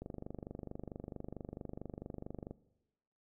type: click train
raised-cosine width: 2 ms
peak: -30 dBFS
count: 62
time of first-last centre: 0.02-2.51 s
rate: 24.5 Hz
effects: noise-tail reverb RT60 1.0 s tail -20 dB re dry